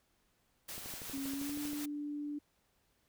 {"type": "noise with tremolo", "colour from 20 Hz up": "white", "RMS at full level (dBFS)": -44, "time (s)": [0.68, 1.86], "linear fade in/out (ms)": 10, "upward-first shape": "sine", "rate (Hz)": 5.4, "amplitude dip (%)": 30}
{"type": "click train", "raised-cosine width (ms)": 2, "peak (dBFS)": -36, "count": 13, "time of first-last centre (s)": [0.78, 1.732], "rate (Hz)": 12.6}
{"type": "tone with pitch glide", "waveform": "sine", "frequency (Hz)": [273.5, 293.1], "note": ["C#4", "D4"], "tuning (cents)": [-23, -3], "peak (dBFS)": -37, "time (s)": [1.13, 2.39], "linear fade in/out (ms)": 10, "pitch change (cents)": 120, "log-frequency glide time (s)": [1.3, 1.58]}
{"effects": ["pink hiss -75 dBFS RMS until 3.08 s"]}